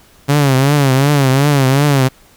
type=tone with vibrato; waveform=sawtooth; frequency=138.59 Hz; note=C#3; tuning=in tune; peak=-5 dBFS; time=0.28-2.09 s; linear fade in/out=20 ms; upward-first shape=triangle; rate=2.7 Hz; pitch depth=130 cents each way; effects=pink hiss -47 dBFS RMS until 2.36 s